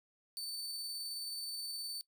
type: tone with tremolo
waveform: sawtooth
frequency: 4537 Hz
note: C#8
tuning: 39 cents sharp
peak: -36 dBFS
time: 0.37-2.01 s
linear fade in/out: 0 ms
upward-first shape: triangle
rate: 19 Hz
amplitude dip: 25%
effects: noise-tail reverb RT60 0.1 s tail -21 dB re dry